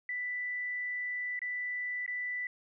sine tone with dropouts, 1980 Hz, B6, 4 cents sharp, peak -33 dBFS, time 0.09-2.47 s, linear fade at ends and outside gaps 2 ms, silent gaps 1.392-1.417 / 2.063-2.078 s, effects none

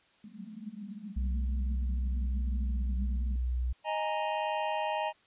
white band-pass noise, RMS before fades -44 dBFS, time 0.24-3.36 s, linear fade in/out 2 ms, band 190 to 220 Hz, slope 96 dB/octave
sine tone with pitch glide, 63 to 61.7 Hz, B1 to B1, +35 to -1 cents, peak -28 dBFS, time 1.16-3.73 s, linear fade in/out 10 ms, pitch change -36 cents, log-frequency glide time 1.67-3.03 s
square chord, D# suspended fourth, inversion none, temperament equal, 622.3 / 830.6 / 932.3 Hz, D#5 / G#5 / A#5, 0 / 0 / 0 cents, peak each -35 dBFS, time 3.84-5.13 s, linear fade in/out 50 ms
effects white hiss -65 dBFS RMS until 5.26 s + resampled to 8000 Hz

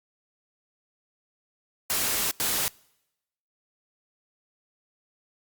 white noise bursts at uneven times, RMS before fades -26 dBFS, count 2, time 1.9-2.31 / 2.4-2.68 s, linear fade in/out 0 ms, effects noise-tail reverb RT60 0.9 s tail -26 dB re dry + Opus 48 kbps

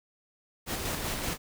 pink noise with tremolo, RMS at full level -32 dBFS, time 0.66-1.38 s, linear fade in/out 50 ms, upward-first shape square, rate 5.2 Hz, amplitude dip 30%, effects none

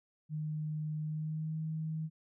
sine tone with pitch glide, 153.6 to 157.92 Hz, D#3 to D#3, -22 to +26 cents, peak -34 dBFS, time 0.29-2.1 s, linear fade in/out 50 ms, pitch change +48 cents, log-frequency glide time 1.02-1.57 s, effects none

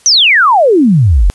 sine exponential sweep, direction down, 6230 to 39.63 Hz, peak -4 dBFS, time 0.06-1.3 s, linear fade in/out 0 ms, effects white hiss -45 dBFS RMS until 1.34 s + resampled to 24000 Hz

